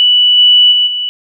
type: tone with level steps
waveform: sine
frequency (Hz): 2960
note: F#7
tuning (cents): 0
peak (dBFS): -5 / -3 / -7 / -14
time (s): 0-1.09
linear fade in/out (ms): 0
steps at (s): 0.37 / 0.71 / 0.86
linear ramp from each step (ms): 20
effects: none